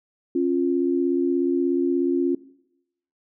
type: tone pair together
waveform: sine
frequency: 272.5 / 349.2 Hz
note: C#4 / F4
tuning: -29 / 0 cents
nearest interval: major third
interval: 429 cents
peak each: -22 / -21 dBFS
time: 0.35-2.35 s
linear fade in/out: 5 ms
effects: noise-tail reverb RT60 0.8 s tail -19 dB re dry

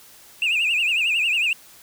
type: tone with vibrato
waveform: sine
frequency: 2624 Hz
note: E7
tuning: 9 cents flat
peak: -16 dBFS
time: 0.42-1.53 s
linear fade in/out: 2 ms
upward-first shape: triangle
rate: 11 Hz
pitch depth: 170 cents each way
effects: tanh soft clip ceiling -16 dBFS + white hiss -48 dBFS RMS until 1.82 s

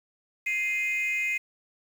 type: tone pair together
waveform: sine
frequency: 2093 / 2498 Hz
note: C7 / D#7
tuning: 0 / +6 cents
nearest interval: minor third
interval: 306 cents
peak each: -26 dBFS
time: 0.46-1.38 s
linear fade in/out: 10 ms
effects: tanh soft clip ceiling -22 dBFS + 8-bit

